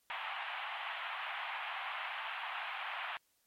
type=band-pass noise; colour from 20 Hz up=pink; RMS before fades=-41 dBFS; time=0.1-3.17 s; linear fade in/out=0 ms; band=740 to 3200 Hz; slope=48 dB/octave; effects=white hiss -75 dBFS RMS until 3.46 s + MP3 64 kbps